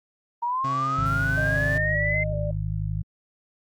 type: linear sweep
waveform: sine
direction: up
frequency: 932.3 to 2093 Hz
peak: -23 dBFS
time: 0.42-2.24 s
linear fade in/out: 10 ms
type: tone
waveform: 30% pulse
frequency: 133.8 Hz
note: C3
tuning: 39 cents sharp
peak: -27 dBFS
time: 0.64-1.78 s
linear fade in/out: 5 ms
type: harmonic tone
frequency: 51.91 Hz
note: G#1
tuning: in tune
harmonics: 1 / 2 / 3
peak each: -30 / -28 / -30 dBFS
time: 0.97-3.03 s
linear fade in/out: 20 ms
type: tone with vibrato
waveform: sine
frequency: 603 Hz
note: D5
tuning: 46 cents sharp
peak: -29 dBFS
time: 1.37-2.51 s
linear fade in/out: 5 ms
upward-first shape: square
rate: 2.6 Hz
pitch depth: 33 cents each way
effects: Opus 24 kbps